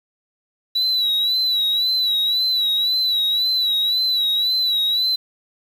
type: tone with vibrato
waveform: sine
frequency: 3926 Hz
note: B7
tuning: 11 cents flat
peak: -14 dBFS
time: 0.75-5.16 s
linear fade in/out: 10 ms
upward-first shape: sine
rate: 1.9 Hz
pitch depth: 63 cents each way
effects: tanh soft clip ceiling -15 dBFS + 7-bit